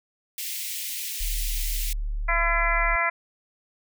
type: high-pass noise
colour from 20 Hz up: white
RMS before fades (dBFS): -32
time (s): 0.38-1.93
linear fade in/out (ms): 2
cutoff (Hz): 2000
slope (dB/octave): 48
type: tone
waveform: sine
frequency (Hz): 36.71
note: D1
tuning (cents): 0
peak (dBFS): -25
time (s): 1.2-2.96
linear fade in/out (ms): 10
type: harmonic tone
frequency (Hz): 338.2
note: E4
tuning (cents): +44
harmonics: 2 / 3 / 4 / 5 / 6 / 7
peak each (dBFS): -30 / -28 / -28 / -30 / -25 / -31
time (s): 2.28-3.1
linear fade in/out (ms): 10
effects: none